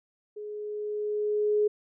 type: tone with level ramp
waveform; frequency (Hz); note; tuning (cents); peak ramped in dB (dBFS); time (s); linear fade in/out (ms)
sine; 419.8; G#4; +19; -36 to -20; 0.36-1.68; 10
effects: none